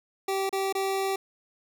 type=tone with dropouts; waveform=25% pulse; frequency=387.7 Hz; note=G4; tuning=19 cents flat; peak=-22 dBFS; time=0.28-1.16 s; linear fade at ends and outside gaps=5 ms; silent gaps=0.494-0.527 / 0.726-0.75 s; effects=none